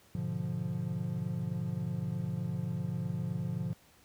triangle chord, G# diminished seventh, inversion none, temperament equal, 103.83 / 123.47 / 146.83 / 174.61 Hz, G#2 / B2 / D3 / F3, 0 / 0 / 0 / 0 cents, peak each -38 / -36 / -36 / -34 dBFS, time 0.15-3.73 s, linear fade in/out 0 ms, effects pink hiss -62 dBFS RMS until 4.04 s + high-pass 60 Hz 12 dB/octave

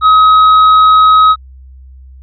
sine tone with tanh clipping, 1270 Hz, D#6, 35 cents sharp, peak -4 dBFS, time 0.01-1.36 s, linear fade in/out 50 ms, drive 6 dB, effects added 65 Hz sine -32 dBFS peak until 2.22 s + resampled to 11025 Hz

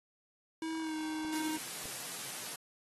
square tone with pitch glide, 322 to 312.1 Hz, E4 to D#4, -41 to +5 cents, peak -36 dBFS, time 0.62-1.57 s, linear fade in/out 2 ms, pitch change -54 cents, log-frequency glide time 0.8-0.94 s
clicks, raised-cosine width 2 ms, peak -36 dBFS, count 2, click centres 1.249 / 1.856 s
white high-pass noise, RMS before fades -42 dBFS, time 1.32-2.56 s, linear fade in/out 10 ms, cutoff 110 Hz, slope 96 dB/octave
effects AAC 32 kbps

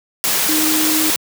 sine tone in noise, 311.1 Hz, D#4, in tune, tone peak -18 dBFS, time 0.49-1.1 s, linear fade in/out 0 ms, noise white, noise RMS -17 dBFS, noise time 0.24-1.16 s, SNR -4 dB, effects high-pass 150 Hz 12 dB/octave

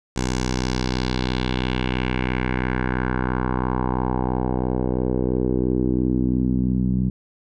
10% pulse tone with low-pass filter sweep, 63 Hz, B1, 35 cents sharp, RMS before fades -22 dBFS, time 0.16-7.1 s, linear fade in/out 5 ms, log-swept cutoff 7300 to 180 Hz, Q 2.4, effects none

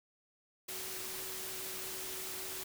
sine tone in noise, 376.2 Hz, F#4, 29 cents sharp, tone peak -51 dBFS, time 0.68-2.64 s, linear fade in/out 10 ms, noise white, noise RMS -42 dBFS, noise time 0.68-2.64 s, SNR -12 dB, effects none

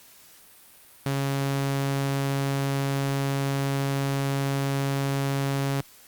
sawtooth tone, 138 Hz, C#3, 7 cents flat, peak -20 dBFS, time 1.06-5.81 s, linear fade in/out 2 ms, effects white hiss -52 dBFS RMS until 6.07 s + Opus 48 kbps

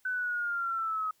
sine linear sweep, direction down, 1516 to 1265 Hz, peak -29 dBFS, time 0.05-1.11 s, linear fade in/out 5 ms, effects white hiss -69 dBFS RMS until 1.2 s

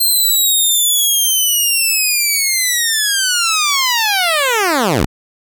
10% pulse linear sweep, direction down, 4186 to 41.2 Hz, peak -4 dBFS, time 0-5.06 s, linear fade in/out 10 ms, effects none

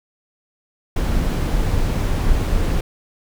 brown noise, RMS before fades -18 dBFS, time 0.96-2.81 s, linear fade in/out 5 ms, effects none

